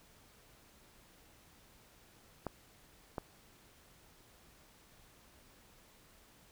clicks, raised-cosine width 1 ms, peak -23 dBFS, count 2, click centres 2.467 / 3.182 s, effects pink hiss -63 dBFS RMS until 6.51 s

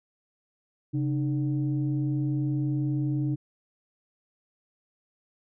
sine tone pair together, 135.27 / 303.2 Hz, C#3 / D#4, -42 / -45 cents, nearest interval octave + major second, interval 1397 cents, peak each -25 / -28 dBFS, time 0.93-3.36 s, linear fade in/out 20 ms, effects tanh soft clip ceiling -18 dBFS

